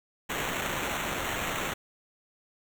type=noise with sample-and-hold; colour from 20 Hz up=white; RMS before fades=-32 dBFS; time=0.29-1.74 s; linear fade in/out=10 ms; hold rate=4900 Hz; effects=none